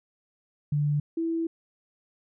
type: tone pair in turn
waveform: sine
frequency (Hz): 146.83 / 329.6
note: D3 / E4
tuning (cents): 0 / 0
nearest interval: octave + major second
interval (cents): 1400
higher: second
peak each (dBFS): -22 / -25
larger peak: first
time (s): 0.72-1 / 1.17-1.47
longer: second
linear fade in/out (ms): 5
effects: none